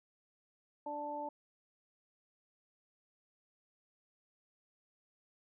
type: harmonic tone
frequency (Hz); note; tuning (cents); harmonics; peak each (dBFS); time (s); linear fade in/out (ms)
293.7; D4; 0; 1 / 2 / 3; -47 / -43 / -40; 0.86-1.29; 5
effects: none